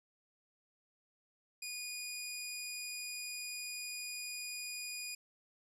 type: tone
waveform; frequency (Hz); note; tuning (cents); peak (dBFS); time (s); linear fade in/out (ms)
15% pulse; 2457; D#7; -22; -34; 1.62-5.15; 5
effects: resampled to 32000 Hz